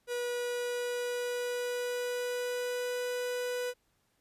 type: tone with pitch glide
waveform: 45% pulse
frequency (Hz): 485.8 to 494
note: B4 to B4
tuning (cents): -29 to 0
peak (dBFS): -32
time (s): 0.07-3.74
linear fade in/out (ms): 50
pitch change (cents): +29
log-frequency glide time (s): 0.3-3
effects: pink hiss -74 dBFS RMS until 4.2 s + resampled to 32000 Hz